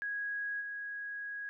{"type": "tone with level steps", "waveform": "sine", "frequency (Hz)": 1655, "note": "G#6", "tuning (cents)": -6, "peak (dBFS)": [-34, -38], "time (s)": [0.02, 1.49], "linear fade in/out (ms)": 0, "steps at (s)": 0.6, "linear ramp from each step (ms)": 20, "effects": []}